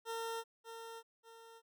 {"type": "tone with echo", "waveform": "20% pulse", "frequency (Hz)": 456.2, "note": "A#4", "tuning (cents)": -37, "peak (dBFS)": -34, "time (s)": [0.05, 0.44], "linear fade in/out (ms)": 50, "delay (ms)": 590, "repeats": 2, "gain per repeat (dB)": -8, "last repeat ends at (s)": 1.62, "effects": []}